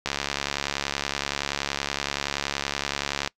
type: click train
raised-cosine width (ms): 0.2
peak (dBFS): -8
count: 228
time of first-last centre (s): 0.06-3.275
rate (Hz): 70.6
effects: noise-tail reverb RT60 0.1 s tail -23 dB re dry